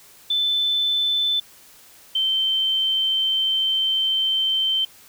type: tone pair in turn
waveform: sine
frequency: 3520 / 3107 Hz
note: A7 / G7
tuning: 0 / -16 cents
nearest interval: major second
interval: 216 cents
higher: first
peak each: -18 dBFS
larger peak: neither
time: 0.3-1.4 / 2.15-4.85 s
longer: second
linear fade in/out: 5 ms
effects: white hiss -49 dBFS RMS until 5.08 s